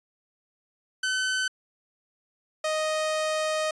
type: tone pair in turn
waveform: sawtooth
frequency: 1520 / 622.7 Hz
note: F#6 / D#5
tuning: +46 / +1 cents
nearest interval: octave + minor third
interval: 1545 cents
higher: first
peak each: -21 dBFS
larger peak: neither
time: 1.03-1.48 / 2.64-3.71 s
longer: second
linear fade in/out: 5 ms
effects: resampled to 22050 Hz